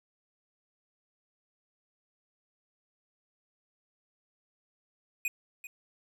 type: tone with echo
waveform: square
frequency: 2487 Hz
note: D#7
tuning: 1 cent flat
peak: -29 dBFS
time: 5.25-5.28 s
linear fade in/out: 2 ms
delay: 390 ms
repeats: 1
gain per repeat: -13 dB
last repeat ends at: 5.67 s
effects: 11-bit